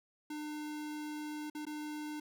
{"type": "tone with dropouts", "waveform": "square", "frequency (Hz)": 301.3, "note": "D4", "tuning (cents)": 44, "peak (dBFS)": -40, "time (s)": [0.3, 2.2], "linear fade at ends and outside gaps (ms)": 5, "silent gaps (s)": [[1.5, 1.549], [1.653, 1.666]], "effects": []}